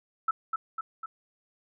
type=tone with echo; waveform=sine; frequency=1318.5 Hz; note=E6; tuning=in tune; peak=-22 dBFS; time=0.28-0.31 s; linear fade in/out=5 ms; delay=250 ms; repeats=3; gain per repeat=-4 dB; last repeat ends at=1.06 s; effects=none